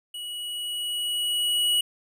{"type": "tone with level ramp", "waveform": "square", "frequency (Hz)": 2922, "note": "F#7", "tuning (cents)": -22, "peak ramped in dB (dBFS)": [-34, -20], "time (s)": [0.14, 1.81], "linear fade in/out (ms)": 5, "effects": []}